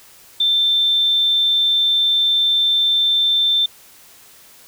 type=tone; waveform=sine; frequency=3560 Hz; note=A7; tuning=20 cents sharp; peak=-13 dBFS; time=0.4-3.66 s; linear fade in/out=5 ms; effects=white hiss -46 dBFS RMS until 4.67 s